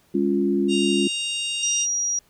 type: chord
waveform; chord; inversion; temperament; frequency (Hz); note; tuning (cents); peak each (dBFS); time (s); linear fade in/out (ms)
sine; Db major; second; equal with one note detuned; 203.8 / 277.2 / 349.2; Ab3 / Db4 / F4; -32 / 0 / 0; -23 / -23 / -22; 0.14-1.08; 10
type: harmonic tone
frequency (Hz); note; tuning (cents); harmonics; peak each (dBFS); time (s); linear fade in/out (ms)
932.3; A#5; 0; 3 / 4 / 5 / 6 / 7 / 8 / 9 / 10; -26 / -31 / -41 / -37 / -42 / -43 / -34 / -45; 0.68-1.87; 50
type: tone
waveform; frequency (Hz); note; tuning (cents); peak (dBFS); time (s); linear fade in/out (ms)
sine; 5740; F8; +47; -21; 1.63-2.19; 2
effects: pink hiss -60 dBFS RMS until 2.29 s